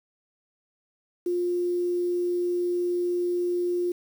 sine tone with quantisation, 353.2 Hz, F4, 20 cents sharp, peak -23 dBFS, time 1.26-3.92 s, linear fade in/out 5 ms, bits 8, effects none

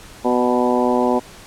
harmonic tone with a mistuned harmonic, 123.8 Hz, B2, 5 cents sharp, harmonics 2 / 3 / 4 / 5 / 6 / 7 / 8, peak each -19 / -21 / -22 / -23 / -24 / -24 / -25 dBFS, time 0.24-1.2 s, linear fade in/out 20 ms, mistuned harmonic 5, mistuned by -23 cents, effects pink hiss -41 dBFS RMS until 1.46 s + low-pass 11000 Hz 12 dB/octave

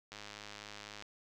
click train, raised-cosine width 0.2 ms, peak -29 dBFS, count 95, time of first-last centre 0.12-1.024 s, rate 104 Hz, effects none

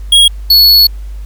square tone pair in turn, 3295 / 4397 Hz, G#7 / C#8, -14 / -15 cents, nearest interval perfect fourth, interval 499 cents, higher second, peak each -3 dBFS, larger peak neither, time 0.12-0.28 / 0.5-0.87 s, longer second, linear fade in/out 5 ms, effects added 50 Hz sine -21 dBFS peak until 1.25 s + pink hiss -46 dBFS RMS until 1.25 s

